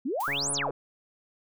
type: exponential two-way sweep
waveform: sine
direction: up then down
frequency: 229 to 10870 to 349.6 Hz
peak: -27 dBFS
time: 0.05-0.71 s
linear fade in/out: 10 ms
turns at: 0.52 s
type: noise with exponential decay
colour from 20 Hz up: blue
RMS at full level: -39 dBFS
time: 0.2-0.66 s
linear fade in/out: 5 ms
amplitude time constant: 100 ms
type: click train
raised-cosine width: 1 ms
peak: -24 dBFS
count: 61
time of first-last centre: 0.28-0.706 s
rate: 141 Hz
effects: none